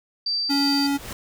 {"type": "tone with tremolo", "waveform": "sine", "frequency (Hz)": 4661, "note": "D8", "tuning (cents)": -14, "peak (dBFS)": -21, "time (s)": [0.26, 0.87], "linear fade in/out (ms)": 5, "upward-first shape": "triangle", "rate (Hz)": 3.1, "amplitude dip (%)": 25}
{"type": "tone", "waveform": "square", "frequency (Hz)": 281.1, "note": "C#4", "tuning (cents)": 24, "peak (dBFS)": -21, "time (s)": [0.49, 0.98], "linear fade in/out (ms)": 20}
{"type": "noise with exponential growth", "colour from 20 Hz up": "pink", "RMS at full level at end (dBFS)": -32, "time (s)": [0.57, 1.13], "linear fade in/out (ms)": 2, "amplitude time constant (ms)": 120}
{"effects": []}